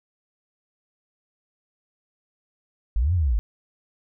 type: linear two-way sweep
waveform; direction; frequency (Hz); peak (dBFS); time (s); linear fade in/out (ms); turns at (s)
sine; up then down; 46.2 to 93.7 to 46.2; -18; 2.96-3.39; 0; 3.14
effects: none